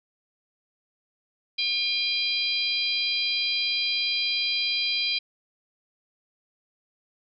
harmonic tone, 803 Hz, G5, 41 cents sharp, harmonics 3 / 4 / 5 / 6, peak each -29 / -29 / -29 / -29 dBFS, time 1.58-5.19 s, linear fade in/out 10 ms, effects none

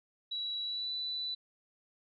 sine tone with pitch glide, 3909 to 3977 Hz, B7 to B7, -19 to +11 cents, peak -34 dBFS, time 0.31-1.35 s, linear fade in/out 10 ms, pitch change +30 cents, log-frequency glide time 0.62-0.91 s, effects none

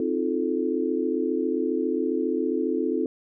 sine chord, F dominant seventh, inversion second, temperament just, 261.9 / 314.3 / 349.2 / 436.5 Hz, C4 / Eb4 / F4 / A4, +2 / +18 / 0 / -14 cents, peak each -28 dBFS, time 0-3.06 s, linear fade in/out 2 ms, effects none

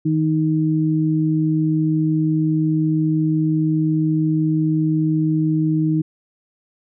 sine tone pair together, 158.06 / 312.4 Hz, D#3 / D#4, +28 / +7 cents, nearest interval octave, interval 1179 cents, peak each -18 dBFS, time 0.05-6.02 s, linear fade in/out 10 ms, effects none

